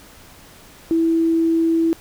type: tone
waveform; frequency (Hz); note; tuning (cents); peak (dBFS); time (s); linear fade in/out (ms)
sine; 328.7; E4; -5; -14; 0.91-1.93; 0
effects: pink hiss -45 dBFS RMS until 2 s